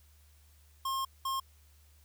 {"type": "tone bursts at uneven times", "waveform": "square", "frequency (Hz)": 1070, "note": "C6", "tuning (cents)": 38, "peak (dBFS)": -32, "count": 2, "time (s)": [[0.85, 1.05], [1.25, 1.4]], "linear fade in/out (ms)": 5, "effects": ["added 74 Hz sine -59 dBFS peak until 2.04 s", "white hiss -67 dBFS RMS until 2.04 s"]}